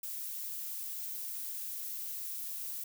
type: noise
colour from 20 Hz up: violet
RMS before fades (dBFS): -40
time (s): 0.03-2.84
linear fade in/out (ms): 5
effects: none